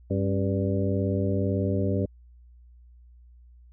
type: harmonic tone with a mistuned harmonic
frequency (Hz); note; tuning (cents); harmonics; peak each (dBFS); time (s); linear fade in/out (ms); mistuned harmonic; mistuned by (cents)
98; G2; 0; 1 / 2 / 3 / 4 / 5 / 6; -26 / -29 / -31 / -32 / -33 / -34; 0.1-2.06; 10; 3; -98
effects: added 60 Hz sine -49 dBFS peak until 3.72 s